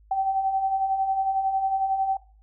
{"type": "beating tone pair", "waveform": "sine", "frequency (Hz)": [763, 774], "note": ["G5", "G5"], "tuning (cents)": [-47, -22], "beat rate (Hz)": 11, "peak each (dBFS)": [-31, -22], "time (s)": [0.11, 2.17], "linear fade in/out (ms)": 5, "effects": ["noise-tail reverb RT60 0.4 s tail -18 dB re dry", "added 52 Hz sine -52 dBFS peak until 2.42 s"]}